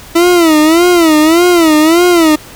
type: tone with vibrato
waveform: 40% pulse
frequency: 329.6 Hz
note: E4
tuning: in tune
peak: -4 dBFS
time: 0.15-2.36 s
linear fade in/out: 10 ms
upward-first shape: sine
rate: 1.7 Hz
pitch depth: 140 cents each way
effects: pink hiss -33 dBFS RMS until 2.55 s